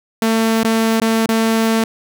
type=tone with dropouts; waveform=sawtooth; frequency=224.3 Hz; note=A3; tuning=34 cents sharp; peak=-9 dBFS; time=0.22-1.84 s; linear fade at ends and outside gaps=2 ms; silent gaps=0.633-0.646 / 1-1.016 / 1.261-1.289 s; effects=none